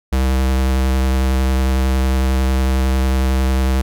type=tone with vibrato; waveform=square; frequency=65.41 Hz; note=C2; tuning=in tune; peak=-14 dBFS; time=0.12-3.82 s; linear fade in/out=10 ms; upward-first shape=sine; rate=11 Hz; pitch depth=16 cents each way; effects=none